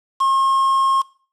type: tone with quantisation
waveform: triangle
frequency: 1076 Hz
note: C6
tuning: 48 cents sharp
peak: -12 dBFS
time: 0.2-1.02 s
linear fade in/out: 10 ms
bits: 5
effects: noise-tail reverb RT60 0.4 s tail -20 dB re dry + low-pass 8000 Hz 12 dB/octave